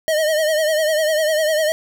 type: tone with vibrato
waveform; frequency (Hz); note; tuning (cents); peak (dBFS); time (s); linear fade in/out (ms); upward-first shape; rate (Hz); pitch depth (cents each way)
square; 622; D#5; -1; -16; 0.08-1.72; 0; triangle; 10; 76
effects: none